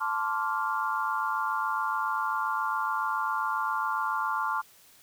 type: chord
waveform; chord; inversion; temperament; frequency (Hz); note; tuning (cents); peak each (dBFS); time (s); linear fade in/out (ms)
sine; D minor seventh; second; equal with one note detuned; 880 / 1046.5 / 1153.8 / 1396.9; A5 / C6 / D6 / F6; 0 / 0 / -31 / 0; -32; 0-4.62; 20
effects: white hiss -57 dBFS RMS until 5.02 s